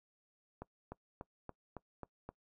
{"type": "accelerating click train", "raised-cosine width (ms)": 1, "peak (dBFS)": -30, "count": 7, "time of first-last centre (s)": [0.62, 2.29], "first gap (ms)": 300, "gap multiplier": 0.97, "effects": ["noise-tail reverb RT60 0.1 s tail -22 dB re dry"]}